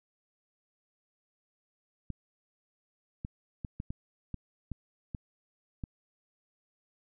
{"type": "clicks", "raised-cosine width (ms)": 5, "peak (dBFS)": -24, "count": 9, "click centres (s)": [2.103, 3.249, 3.648, 3.801, 3.905, 4.343, 4.717, 5.148, 5.838], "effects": []}